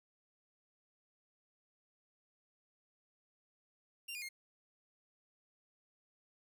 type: tone with pitch steps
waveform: sawtooth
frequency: 2779 / 2433 / 2131 Hz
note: F7 / D#7 / C7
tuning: -9 / -39 / +31 cents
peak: -39 dBFS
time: 4.08-4.29 s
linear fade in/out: 10 ms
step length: 70 ms
effects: none